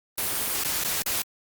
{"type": "noise with dropouts", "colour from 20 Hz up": "white", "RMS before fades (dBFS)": -27, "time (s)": [0.18, 1.22], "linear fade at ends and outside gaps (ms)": 0, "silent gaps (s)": [[0.636, 0.648], [0.837, 0.848], [1.021, 1.062]], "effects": ["Opus 32 kbps"]}